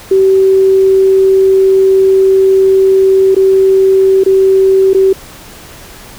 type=tone with dropouts; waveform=sine; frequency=383.8 Hz; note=G4; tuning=37 cents flat; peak=-4 dBFS; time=0.11-5.13 s; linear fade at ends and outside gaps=5 ms; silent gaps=3.348-3.364 / 4.237-4.261 / 4.934-4.946 s; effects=pink hiss -33 dBFS RMS until 6.18 s